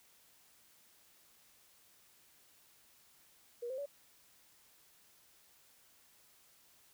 sine tone with pitch steps, 477.9 / 521.2 / 568.3 Hz, A#4 / C5 / C#5, +43 / -7 / +43 cents, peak -38 dBFS, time 3.62-3.86 s, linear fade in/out 10 ms, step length 80 ms, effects white hiss -66 dBFS RMS until 6.93 s

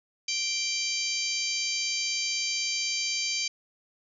harmonic tone, 784 Hz, G5, in tune, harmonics 3 / 4 / 5 / 6 / 7 / 8 / 9, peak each -33 / -36 / -41 / -31 / -39 / -34 / -41 dBFS, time 0.28-3.48 s, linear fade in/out 5 ms, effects none

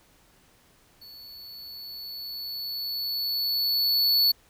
square tone with level ramp, 4435 Hz, C#8, in tune, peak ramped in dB -45 to -18 dBFS, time 1.01-4.32 s, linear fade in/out 10 ms, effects pink hiss -60 dBFS RMS until 4.49 s

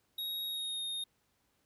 square tone with pitch glide, 3777 to 3699 Hz, A#7 to A#7, +22 to -14 cents, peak -36 dBFS, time 0.18-1.04 s, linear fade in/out 5 ms, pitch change -36 cents, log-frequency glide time 0.45-0.83 s, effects pink hiss -75 dBFS RMS until 1.65 s + high-pass 60 Hz 12 dB/octave

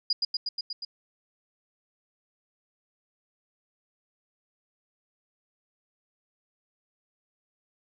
sine tone with echo, 4886 Hz, D#8, 32 cents flat, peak -21 dBFS, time 0.1-0.13 s, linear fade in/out 5 ms, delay 120 ms, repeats 6, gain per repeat -2 dB, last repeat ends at 0.85 s, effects none

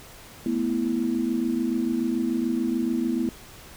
sine chord, A suspended second, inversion none, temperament equal, 220 / 246.9 / 329.6 Hz, A3 / B3 / E4, 0 / 0 / 0 cents, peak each -29 / -25 / -27 dBFS, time 0.46-3.29 s, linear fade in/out 2 ms, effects pink hiss -46 dBFS RMS until 3.76 s

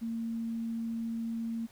sine tone, 228.5 Hz, A#3, 34 cents flat, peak -32 dBFS, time 0.01-1.67 s, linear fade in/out 20 ms, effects pink hiss -60 dBFS RMS until 1.71 s

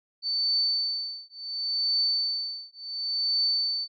sine tone with tremolo, 4530 Hz, C#8, 37 cents sharp, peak -21 dBFS, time 0.22-3.88 s, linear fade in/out 50 ms, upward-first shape triangle, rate 0.7 Hz, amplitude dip 100%, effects none

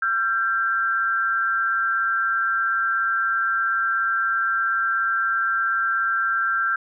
sine tone pair together, 1362 / 1579 Hz, F6 / G6, -44 / +12 cents, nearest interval minor third, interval 256 cents, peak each -22 dBFS, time 0.02-6.76 s, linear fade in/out 5 ms, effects none

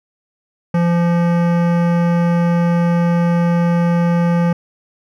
sine tone with hard clipping, 171.8 Hz, F3, 28 cents flat, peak -14 dBFS, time 0.74-4.53 s, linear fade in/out 5 ms, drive 17 dB, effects none

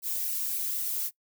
violet noise with flanger, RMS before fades -31 dBFS, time 0.02-1.11 s, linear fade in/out 50 ms, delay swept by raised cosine 0.58 to 3.08 ms, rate 3.6 Hz, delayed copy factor -0.75, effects noise-tail reverb RT60 0.1 s tail -21 dB re dry

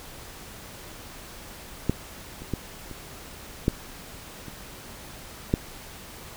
clicks, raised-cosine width 3 ms, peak -8 / -28 / -13 / -25 / -7 / -26 / -7 dBFS, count 7, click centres 1.896 / 2.42 / 2.537 / 2.913 / 3.681 / 4.483 / 5.539 s, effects pink hiss -43 dBFS RMS until 6.36 s

